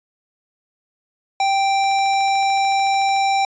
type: tone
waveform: square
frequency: 784 Hz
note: G5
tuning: in tune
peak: -16 dBFS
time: 1.4-3.45 s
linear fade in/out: 2 ms
type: click train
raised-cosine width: 0.3 ms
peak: -25 dBFS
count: 19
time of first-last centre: 1.84-3.164 s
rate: 13.6 Hz
effects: resampled to 16000 Hz